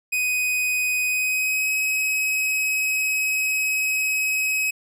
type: tone with pitch glide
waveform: 45% pulse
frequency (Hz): 2500 to 2547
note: D#7 to D#7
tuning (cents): +8 to +40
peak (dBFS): -20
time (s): 0.12-4.71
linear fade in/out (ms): 10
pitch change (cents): +32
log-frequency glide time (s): 1.09-1.71
effects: none